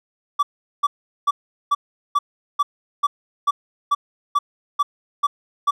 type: tone bursts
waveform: triangle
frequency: 1153 Hz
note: D6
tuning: 32 cents flat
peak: -12 dBFS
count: 13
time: 0.39-5.71 s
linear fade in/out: 10 ms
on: 40 ms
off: 400 ms
effects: none